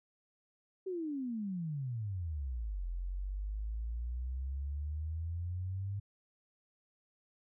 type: exponential two-way sweep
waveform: sine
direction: down then up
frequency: 387.5 to 42.88 to 101.5 Hz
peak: -35 dBFS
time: 0.86-6 s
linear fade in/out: 10 ms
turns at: 2.87 s
effects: none